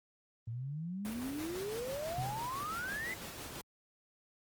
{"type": "exponential sweep", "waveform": "sine", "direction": "up", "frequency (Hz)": [110, 2070], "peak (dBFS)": -37, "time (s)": [0.47, 3.14], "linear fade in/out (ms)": 5}
{"type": "noise with tremolo", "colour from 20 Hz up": "pink", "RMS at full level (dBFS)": -44, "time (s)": [1.05, 3.61], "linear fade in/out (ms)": 0, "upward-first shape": "square", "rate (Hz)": 6, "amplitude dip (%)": 25}
{"type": "tone with exponential decay", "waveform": "sine", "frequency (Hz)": 126.5, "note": "B2", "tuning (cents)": 42, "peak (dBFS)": -33, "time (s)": [2.18, 2.78], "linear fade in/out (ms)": 2, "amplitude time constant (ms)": 130}
{"effects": ["high-pass 60 Hz 12 dB/octave", "Opus 24 kbps"]}